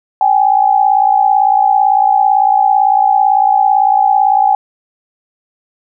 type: tone pair together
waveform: sine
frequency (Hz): 779.1 / 837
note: G5 / G#5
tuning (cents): -11 / +13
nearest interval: minor second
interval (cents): 124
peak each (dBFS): -10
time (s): 0.21-4.55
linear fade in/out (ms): 2
effects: none